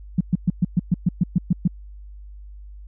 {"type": "tone bursts", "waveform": "sine", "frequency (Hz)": 176.5, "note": "F3", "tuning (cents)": 19, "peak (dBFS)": -13, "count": 11, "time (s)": [0.18, 1.677], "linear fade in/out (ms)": 5, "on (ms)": 27, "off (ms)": 120, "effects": ["added 50 Hz sine -37 dBFS peak until 2.87 s"]}